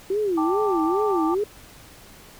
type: tone with vibrato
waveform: sine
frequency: 367.9 Hz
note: F#4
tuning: 10 cents flat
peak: -20 dBFS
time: 0.1-1.44 s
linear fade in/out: 5 ms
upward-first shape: sine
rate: 2.4 Hz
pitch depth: 260 cents each way
type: chord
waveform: sine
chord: G suspended second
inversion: none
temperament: just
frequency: 784 / 882 / 1176 Hz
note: G5 / A5 / D6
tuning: 0 / +4 / +2 cents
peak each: -29 / -29 / -27 dBFS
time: 0.37-1.35 s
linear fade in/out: 10 ms
effects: pink hiss -47 dBFS RMS until 2.39 s